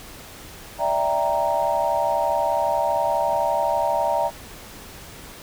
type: chord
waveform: sine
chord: E half-diminished seventh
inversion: third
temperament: equal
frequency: 587.3 / 659.3 / 784 / 932.3 Hz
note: D5 / E5 / G5 / Bb5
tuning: 0 / 0 / 0 / 0 cents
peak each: -25 / -24 / -26 / -23 dBFS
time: 0.78-4.31 s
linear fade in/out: 50 ms
effects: pink hiss -41 dBFS RMS until 5.42 s